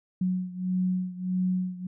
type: beating tone pair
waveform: sine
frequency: 183.1 / 184.7 Hz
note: F#3 / F#3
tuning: -18 / -3 cents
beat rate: 1.6 Hz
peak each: -27 / -30 dBFS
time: 0.21-1.87 s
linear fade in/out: 5 ms
effects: none